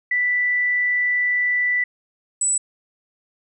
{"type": "tone pair in turn", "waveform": "sine", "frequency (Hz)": [1975.5, 7925], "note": ["B6", "B8"], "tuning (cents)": [0, 5], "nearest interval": "2 octaves", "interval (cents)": 2405, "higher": "second", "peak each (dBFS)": -17, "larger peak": "neither", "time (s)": [[0.11, 1.84], [2.41, 2.58]], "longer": "first", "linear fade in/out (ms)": 5, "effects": []}